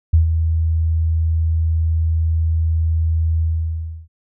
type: tone with ADSR envelope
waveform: sine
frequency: 81 Hz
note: E2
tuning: 30 cents flat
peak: -7 dBFS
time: 0.13-4.08 s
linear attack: 9 ms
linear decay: 120 ms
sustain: -7 dB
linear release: 670 ms
effects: none